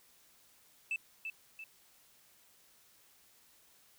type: tone with echo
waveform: sine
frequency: 2637 Hz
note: E7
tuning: in tune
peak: -30 dBFS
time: 0.91-0.96 s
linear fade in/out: 2 ms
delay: 340 ms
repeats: 2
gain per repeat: -7 dB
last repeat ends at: 1.64 s
effects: tanh soft clip ceiling -31 dBFS + white hiss -65 dBFS RMS until 3.98 s